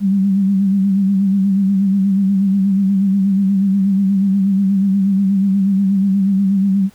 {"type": "tone with vibrato", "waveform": "sine", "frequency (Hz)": 195.2, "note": "G3", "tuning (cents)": -7, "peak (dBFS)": -11, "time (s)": [0, 6.9], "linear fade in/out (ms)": 50, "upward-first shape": "sine", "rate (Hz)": 8.3, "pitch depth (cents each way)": 52, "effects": ["pink hiss -50 dBFS RMS until 6.94 s"]}